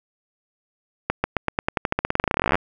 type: accelerating click train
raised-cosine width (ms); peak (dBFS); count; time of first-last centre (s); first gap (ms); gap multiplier
0.5; -4; 30; 1.1-2.555; 140; 0.91
effects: none